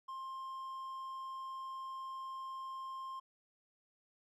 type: tone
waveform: triangle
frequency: 1058 Hz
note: C6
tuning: 19 cents sharp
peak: -40 dBFS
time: 0.08-3.2 s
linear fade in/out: 10 ms
effects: none